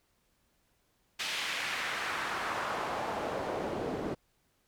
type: noise with band-pass filter sweep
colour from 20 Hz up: pink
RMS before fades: -35 dBFS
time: 1.19-4.15 s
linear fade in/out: 10 ms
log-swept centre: 3100 to 340 Hz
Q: 1.3
effects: pink hiss -73 dBFS RMS until 4.67 s